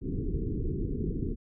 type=low-pass noise; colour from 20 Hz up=pink; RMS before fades=-31 dBFS; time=0.01-1.36 s; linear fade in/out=50 ms; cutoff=440 Hz; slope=96 dB/octave; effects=none